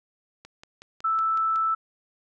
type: click train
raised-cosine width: 0.2 ms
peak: -27 dBFS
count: 7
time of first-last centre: 0.45-1.559 s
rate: 5.41 Hz
type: tone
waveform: sine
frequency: 1318.5 Hz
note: E6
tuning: in tune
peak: -21 dBFS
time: 1.04-1.75 s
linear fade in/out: 10 ms
effects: none